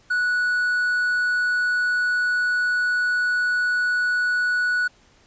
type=tone; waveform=triangle; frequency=1472 Hz; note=F#6; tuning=9 cents flat; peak=-17 dBFS; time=0.1-4.88 s; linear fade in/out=10 ms; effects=pink hiss -56 dBFS RMS until 5.26 s + resampled to 16000 Hz